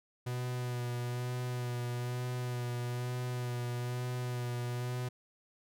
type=tone with vibrato; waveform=45% pulse; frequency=123.1 Hz; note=B2; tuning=5 cents flat; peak=-34 dBFS; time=0.26-5.09 s; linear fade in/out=10 ms; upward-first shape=sine; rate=1.1 Hz; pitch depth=23 cents each way; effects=none